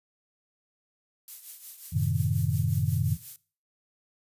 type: noise with tremolo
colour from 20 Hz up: violet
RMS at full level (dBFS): -38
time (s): 1.28-3.36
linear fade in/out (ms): 0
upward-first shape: triangle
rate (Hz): 5.6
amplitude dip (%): 70
type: chord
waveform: sine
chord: F# diminished seventh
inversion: none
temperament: equal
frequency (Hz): 92.5 / 110 / 130.81 / 155.56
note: F#2 / A2 / C3 / Eb3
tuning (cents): 0 / 0 / 0 / 0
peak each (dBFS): -29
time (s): 1.92-3.17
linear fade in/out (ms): 20
effects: noise-tail reverb RT60 0.4 s tail -20 dB re dry + resampled to 32000 Hz